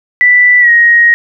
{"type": "tone with pitch glide", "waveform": "sine", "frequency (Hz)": [1975.5, 1879.8], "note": ["B6", "A#6"], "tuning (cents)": [0, 14], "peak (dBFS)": -3, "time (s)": [0.21, 1.14], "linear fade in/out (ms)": 0, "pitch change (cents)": -86, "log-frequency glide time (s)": [0.6, 0.7], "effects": []}